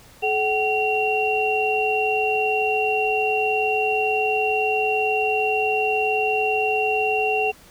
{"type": "tone cluster", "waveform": "sine", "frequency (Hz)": [430.2, 757, 2749], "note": ["A4", "F#5", "F7"], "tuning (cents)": [-39, 39, -28], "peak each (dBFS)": -23, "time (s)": [0.22, 7.52], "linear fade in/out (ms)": 20, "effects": ["pink hiss -49 dBFS RMS until 7.7 s"]}